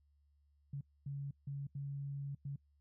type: tone bursts at uneven times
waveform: sine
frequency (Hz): 140.2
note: C#3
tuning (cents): +20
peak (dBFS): -39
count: 5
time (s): 0.73-0.81 / 1.06-1.31 / 1.47-1.67 / 1.75-2.35 / 2.45-2.56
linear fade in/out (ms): 5
effects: noise-tail reverb RT60 0.1 s tail -24 dB re dry + added 72 Hz sine -69 dBFS peak until 2.8 s